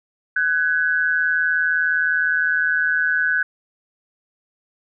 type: tone pair together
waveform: sine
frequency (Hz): 1501.6 / 1661.2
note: F#6 / G#6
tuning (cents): +25 / 0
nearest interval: major second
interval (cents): 175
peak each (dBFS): -18 / -21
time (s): 0.36-3.43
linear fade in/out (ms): 5
effects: none